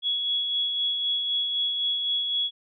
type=tone with tremolo; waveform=sine; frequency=3357 Hz; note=G#7; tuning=18 cents sharp; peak=-22 dBFS; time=0.02-2.51 s; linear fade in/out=50 ms; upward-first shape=sine; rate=3.9 Hz; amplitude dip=35%; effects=none